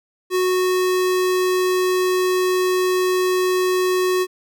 square tone, 367.8 Hz, F#4, 10 cents flat, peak -17 dBFS, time 0.3-4.27 s, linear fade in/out 50 ms, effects none

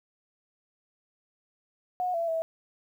sine tone with pitch steps, 727 / 672 / 652 Hz, F#5 / E5 / E5, -31 / +33 / -19 cents, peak -26 dBFS, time 2-2.42 s, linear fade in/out 0 ms, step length 140 ms, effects 10-bit

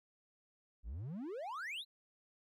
triangle exponential sweep, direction up, 47 to 4169 Hz, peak -39 dBFS, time 0.83-1.85 s, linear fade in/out 50 ms, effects none

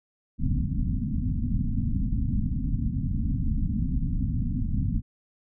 pink low-pass noise, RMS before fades -26 dBFS, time 0.38-5.02 s, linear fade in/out 50 ms, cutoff 270 Hz, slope 96 dB/octave, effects none

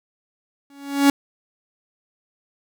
45% pulse tone with exponential growth, 280.3 Hz, C#4, 19 cents sharp, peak -9 dBFS, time 0.7-1.1 s, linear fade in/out 2 ms, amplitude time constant 86 ms, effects none

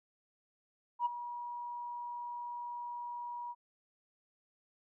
sine tone with ADSR envelope, 961 Hz, B5, 48 cents flat, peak -26 dBFS, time 0.99-3.55 s, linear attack 66 ms, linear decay 18 ms, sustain -13 dB, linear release 43 ms, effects tanh soft clip ceiling -23 dBFS

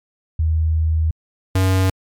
sine / square tone pair in turn, 79.6 / 94.28 Hz, D#2 / F#2, +40 / +33 cents, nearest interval minor third, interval 293 cents, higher second, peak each -14 dBFS, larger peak neither, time 0.39-1.11 / 1.55-1.9 s, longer first, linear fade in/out 5 ms, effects MP3 96 kbps

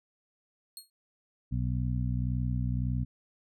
20% pulse tone with exponential decay, 4290 Hz, C8, 42 cents sharp, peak -32 dBFS, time 0.77-0.9 s, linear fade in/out 1 ms, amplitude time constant 28 ms
harmonic tone, 61.8 Hz, B1, 2 cents sharp, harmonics 1 / 2 / 3 / 4, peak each -32 / -30 / -37 / -38 dBFS, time 1.51-3.05 s, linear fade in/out 20 ms
effects none

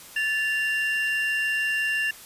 triangle tone pair together, 1747 / 2773 Hz, A6 / F7, -13 / -13 cents, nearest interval minor sixth, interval 800 cents, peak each -23 / -25 dBFS, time 0.16-2.11 s, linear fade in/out 5 ms, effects white hiss -45 dBFS RMS until 2.25 s + resampled to 32000 Hz

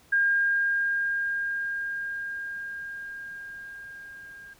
sine tone with level ramp, 1612 Hz, G6, 48 cents sharp, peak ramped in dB -19 to -43 dBFS, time 0.12-4.54 s, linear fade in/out 10 ms, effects pink hiss -58 dBFS RMS until 4.59 s

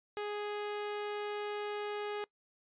sawtooth tone, 415.3 Hz, G#4, in tune, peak -32 dBFS, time 0.17-2.24 s, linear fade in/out 0 ms, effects noise-tail reverb RT60 0.1 s tail -23 dB re dry + resampled to 8000 Hz

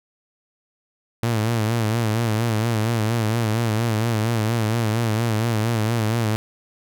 sawtooth tone with vibrato, 112.5 Hz, A2, 39 cents sharp, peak -15 dBFS, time 1.23-6.36 s, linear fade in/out 0 ms, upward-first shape sine, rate 4.3 Hz, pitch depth 89 cents each way, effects none

